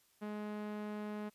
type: tone with low-pass filter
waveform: sawtooth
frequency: 210 Hz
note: G#3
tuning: 19 cents sharp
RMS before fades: -42 dBFS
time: 0.21-1.3 s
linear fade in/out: 20 ms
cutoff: 2300 Hz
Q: 0.57
effects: white hiss -71 dBFS RMS until 1.34 s + resampled to 32000 Hz